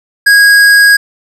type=tone with hard clipping; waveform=sine; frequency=1645 Hz; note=G#6; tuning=17 cents flat; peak=-4 dBFS; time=0.26-0.97 s; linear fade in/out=10 ms; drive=13 dB; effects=none